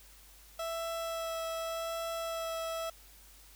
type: tone with vibrato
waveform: 30% pulse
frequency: 659.3 Hz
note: E5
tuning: in tune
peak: -32 dBFS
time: 0.59-2.9 s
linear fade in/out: 5 ms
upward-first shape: sine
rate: 0.85 Hz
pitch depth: 11 cents each way
effects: added 50 Hz sine -58 dBFS peak until 3.55 s + white hiss -58 dBFS RMS until 3.55 s